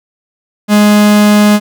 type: tone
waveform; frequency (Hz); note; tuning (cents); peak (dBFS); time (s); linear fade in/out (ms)
45% pulse; 208.6; G#3; +8; -4; 0.68-1.6; 50
effects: none